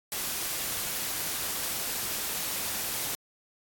white noise, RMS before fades -32 dBFS, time 0.12-3.15 s, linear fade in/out 0 ms, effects AAC 64 kbps

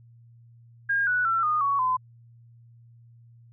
sine tone with pitch steps, 1619 / 1476.1 / 1345.8 / 1227 / 1118.7 / 1019.9 Hz, G#6 / F#6 / E6 / D#6 / C#6 / C6, -45 / -5 / +35 / -25 / +15 / -45 cents, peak -21 dBFS, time 0.89-1.97 s, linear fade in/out 10 ms, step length 180 ms, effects added 117 Hz sine -50 dBFS peak until 3.52 s

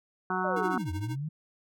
harmonic tone, 185 Hz, F#3, in tune, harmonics 1 / 2 / 4 / 5 / 6 / 7 / 8, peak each -35 / -35 / -35 / -35 / -35 / -35 / -35 dBFS, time 0.3-0.78 s, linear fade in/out 2 ms
sine linear two-way sweep, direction down then up, 622.3 to 82.41 to 160.8 Hz, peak -31 dBFS, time 0.44-1.29 s, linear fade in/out 10 ms, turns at 0.91 s
square tone with tremolo, 310 Hz, D#4, 6 cents flat, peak -34 dBFS, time 0.56-1.16 s, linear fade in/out 5 ms, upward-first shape triangle, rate 13 Hz, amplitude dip 95%
effects none

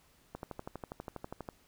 click train, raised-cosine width 1 ms, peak -26 dBFS, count 15, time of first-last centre 0.35-1.488 s, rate 12.3 Hz, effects pink hiss -66 dBFS RMS until 1.67 s

